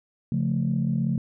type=chord; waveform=sine; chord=Db augmented; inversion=none; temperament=equal; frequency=138.59 / 174.61 / 220 Hz; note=Db3 / F3 / A3; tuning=0 / 0 / 0 cents; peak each=-25 / -26 / -26 dBFS; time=0.32-1.18 s; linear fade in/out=2 ms; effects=tanh soft clip ceiling -14 dBFS